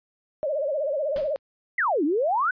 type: tone with vibrato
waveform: sine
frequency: 582 Hz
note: D5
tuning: 16 cents flat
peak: -23 dBFS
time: 0.43-1.36 s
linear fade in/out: 0 ms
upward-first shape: sine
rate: 16 Hz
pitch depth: 140 cents each way
type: noise with exponential decay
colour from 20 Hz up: pink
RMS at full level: -36 dBFS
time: 1.16-1.39 s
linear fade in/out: 2 ms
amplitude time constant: 50 ms
type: exponential two-way sweep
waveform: sine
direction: down then up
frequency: 2111 to 274.5 to 1552 Hz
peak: -20 dBFS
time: 1.78-2.51 s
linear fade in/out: 5 ms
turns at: 2.04 s
effects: resampled to 11025 Hz